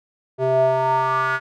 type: tone with band-pass filter sweep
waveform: square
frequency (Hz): 130.81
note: C3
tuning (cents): 0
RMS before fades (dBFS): -19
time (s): 0.38-1.4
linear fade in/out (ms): 50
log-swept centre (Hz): 510 to 1500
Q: 5.5
effects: none